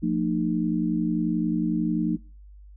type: tone cluster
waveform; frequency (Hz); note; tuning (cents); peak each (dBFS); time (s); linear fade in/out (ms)
sine; 176.2 / 227.4 / 306; F3 / A#3 / D#4; +16 / -43 / -29; -26; 0.02-2.17; 20
effects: noise-tail reverb RT60 0.4 s tail -24 dB re dry + added 50 Hz sine -44 dBFS peak until 2.76 s